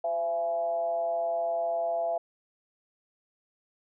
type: tone with frequency modulation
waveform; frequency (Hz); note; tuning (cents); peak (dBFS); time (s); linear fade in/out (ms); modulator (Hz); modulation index
sine; 674; E5; +38; -26; 0.04-2.18; 5; 160; 0.54
effects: none